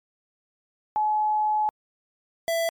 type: tone pair in turn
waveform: sine / square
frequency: 852 / 665.2 Hz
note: G#5 / E5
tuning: +44 / +16 cents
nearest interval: major third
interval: 428 cents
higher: first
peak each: -20 / -23 dBFS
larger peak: first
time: 0.96-1.69 / 2.48-2.69 s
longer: first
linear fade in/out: 0 ms
effects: MP3 96 kbps